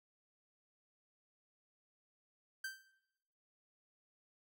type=tone with exponential decay; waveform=45% pulse; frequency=1561 Hz; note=G6; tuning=8 cents flat; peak=-38 dBFS; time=2.64-2.92 s; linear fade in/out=5 ms; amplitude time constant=60 ms; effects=noise-tail reverb RT60 0.9 s tail -19 dB re dry

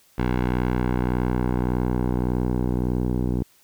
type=tone with low-pass filter sweep; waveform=10% pulse; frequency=61.74 Hz; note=B1; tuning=in tune; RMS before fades=-23 dBFS; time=0.18-3.43 s; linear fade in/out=5 ms; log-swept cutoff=2400 to 420 Hz; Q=0.72; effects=white hiss -58 dBFS RMS until 3.63 s

